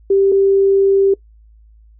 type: tone pair in turn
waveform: sine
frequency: 392 / 392 Hz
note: G4 / G4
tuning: 0 / 0 cents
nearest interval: unison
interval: 0 cents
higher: neither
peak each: -9 dBFS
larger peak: neither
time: 0.1-0.32 / 0.32-1.14 s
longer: second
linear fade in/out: 5 ms
effects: noise-tail reverb RT60 0.1 s tail -22 dB re dry + added 54 Hz sine -43 dBFS peak until 1.99 s

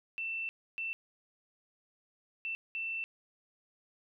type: tone bursts at uneven times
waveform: sine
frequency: 2676 Hz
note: E7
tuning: 25 cents sharp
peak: -34 dBFS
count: 4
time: 0.18-0.49 / 0.78-0.93 / 2.45-2.55 / 2.75-3.04 s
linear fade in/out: 0 ms
effects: none

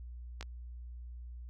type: clicks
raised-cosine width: 0.2 ms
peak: -23 / -28 dBFS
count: 2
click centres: 0.41 / 0.427 s
effects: added 60 Hz sine -43 dBFS peak until 1.49 s

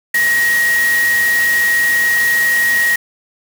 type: tone in noise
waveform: sine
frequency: 1891 Hz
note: A#6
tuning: 24 cents sharp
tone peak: -11 dBFS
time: 0.14-2.96 s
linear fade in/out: 5 ms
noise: white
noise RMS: -23 dBFS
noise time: 0.14-2.96 s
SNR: +9 dB
effects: none

